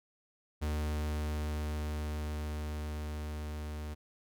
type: tone with level ramp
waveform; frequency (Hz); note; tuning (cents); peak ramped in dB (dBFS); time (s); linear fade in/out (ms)
45% pulse; 75.6; D#2; -49; -31 to -38; 0.61-3.95; 20
effects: none